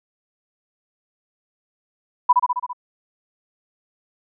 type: tone with echo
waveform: sine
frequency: 987.8 Hz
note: B5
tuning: in tune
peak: -8 dBFS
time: 2.29-2.33 s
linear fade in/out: 10 ms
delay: 67 ms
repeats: 6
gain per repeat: -3 dB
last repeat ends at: 2.732 s
effects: none